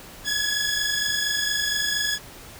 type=tone pair together; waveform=15% pulse; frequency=1673.7 / 1698 Hz; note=G#6 / G#6; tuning=+13 / +38 cents; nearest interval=unison; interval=25 cents; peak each=-19 dBFS; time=0.24-2.19 s; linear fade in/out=50 ms; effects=pink hiss -43 dBFS RMS until 2.59 s